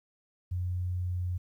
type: tone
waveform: sine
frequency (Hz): 89.9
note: F#2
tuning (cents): -49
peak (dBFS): -29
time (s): 0.51-1.38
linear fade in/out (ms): 10
effects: 11-bit